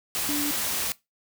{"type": "tone in noise", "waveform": "sine", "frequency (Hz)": 291.3, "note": "D4", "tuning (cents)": -14, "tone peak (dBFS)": -27, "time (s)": [0.29, 0.51], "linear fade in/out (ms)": 0, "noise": "white", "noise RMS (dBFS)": -28, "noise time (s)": [0.15, 0.92], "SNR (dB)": -2, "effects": ["noise-tail reverb RT60 0.2 s tail -20 dB re dry"]}